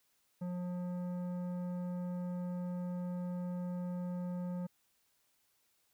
sine tone with tanh clipping, 178.5 Hz, F3, 38 cents sharp, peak -38 dBFS, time 0.41-4.67 s, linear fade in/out 10 ms, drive 12 dB, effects white hiss -75 dBFS RMS until 5.93 s

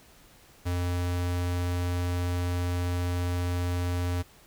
square tone, 88.5 Hz, F2, 23 cents sharp, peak -27 dBFS, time 0.65-4.23 s, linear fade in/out 20 ms, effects pink hiss -56 dBFS RMS until 4.46 s

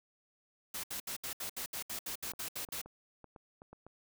white noise bursts, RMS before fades -40 dBFS, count 13, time 0.74-2.816 s, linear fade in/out 5 ms, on 96 ms, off 69 ms
clicks, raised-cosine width 1 ms, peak -37 dBFS, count 9, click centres 2.235 / 2.336 / 2.688 / 2.86 / 3.243 / 3.362 / 3.619 / 3.73 / 3.866 s
effects none

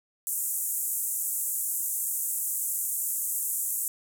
white band-pass noise, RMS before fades -30 dBFS, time 0.27-3.88 s, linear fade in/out 0 ms, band 7200 to 15000 Hz, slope 48 dB/octave, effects none

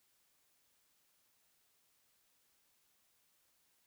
silence, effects white hiss -75 dBFS RMS until 3.86 s

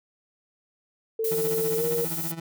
sine tone with pitch glide, 446.4 to 467.8 Hz, A4 to A#4, +25 to +6 cents, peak -24 dBFS, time 1.19-2.05 s, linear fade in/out 5 ms, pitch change +81 cents, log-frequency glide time 1.77-1.83 s
violet noise, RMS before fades -31 dBFS, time 1.24-2.32 s, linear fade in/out 5 ms
30% pulse tone with tremolo, 164.81 Hz, E3, in tune, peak -28 dBFS, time 1.31-2.4 s, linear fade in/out 5 ms, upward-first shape sine, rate 15 Hz, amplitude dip 75%
effects none

